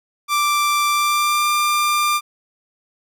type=tone with pitch glide; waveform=sawtooth; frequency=1176 to 1193.1 Hz; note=D6 to D6; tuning=+2 to +27 cents; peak=-12 dBFS; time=0.28-2.21 s; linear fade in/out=50 ms; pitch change=+25 cents; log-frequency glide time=0.91-1.49 s; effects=none